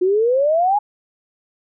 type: exponential sweep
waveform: sine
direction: up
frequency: 355.2 to 849 Hz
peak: -13 dBFS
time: 0.01-0.79 s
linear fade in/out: 10 ms
effects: none